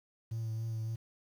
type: tone with vibrato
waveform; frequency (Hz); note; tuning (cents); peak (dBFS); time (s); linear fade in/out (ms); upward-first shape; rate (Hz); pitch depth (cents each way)
triangle; 112.2; A2; +34; -31; 0.31-0.96; 10; sine; 3.5; 22
effects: tanh soft clip ceiling -29 dBFS + 10-bit